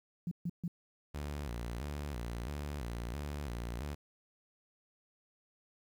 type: tone bursts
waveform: sine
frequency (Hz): 172.6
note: F3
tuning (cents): -20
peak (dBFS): -33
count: 3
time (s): 0.27-0.679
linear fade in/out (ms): 2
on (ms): 43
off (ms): 140
type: tone with vibrato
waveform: sawtooth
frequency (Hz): 65.41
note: C2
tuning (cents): 0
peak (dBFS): -34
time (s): 1.14-3.95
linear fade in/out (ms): 10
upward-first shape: square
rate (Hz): 1.5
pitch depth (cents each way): 190
effects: 11-bit